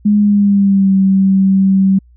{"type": "tone with pitch glide", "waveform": "sine", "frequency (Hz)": [207.7, 192.67], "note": ["G#3", "G3"], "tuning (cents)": [0, -30], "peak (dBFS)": -7, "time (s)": [0.05, 1.99], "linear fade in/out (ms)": 10, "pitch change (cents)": -130, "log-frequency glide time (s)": [0.18, 0.92], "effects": ["added 60 Hz sine -42 dBFS peak until 2.16 s"]}